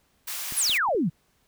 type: high-pass noise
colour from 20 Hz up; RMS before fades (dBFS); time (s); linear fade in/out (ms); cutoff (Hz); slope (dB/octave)
white; -33; 0.27-0.78; 10; 860; 12
type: clicks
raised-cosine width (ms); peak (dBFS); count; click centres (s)
3; -28 / -31 / -36 / -34; 4; 0.523 / 0.696 / 0.888 / 0.948
type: exponential sweep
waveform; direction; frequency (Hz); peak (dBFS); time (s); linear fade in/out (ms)
sine; down; 11950 to 140; -21; 0.56-1.1; 20
effects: pink hiss -67 dBFS RMS until 1.47 s